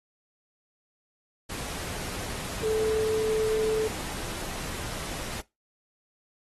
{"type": "tone in noise", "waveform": "sine", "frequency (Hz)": 436.3, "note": "A4", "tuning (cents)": -15, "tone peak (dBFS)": -23, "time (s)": [2.63, 3.88], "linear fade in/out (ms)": 10, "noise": "pink", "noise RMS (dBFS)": -36, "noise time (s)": [1.49, 5.41], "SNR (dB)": 10, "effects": ["noise-tail reverb RT60 0.2 s tail -19 dB re dry", "AAC 32 kbps"]}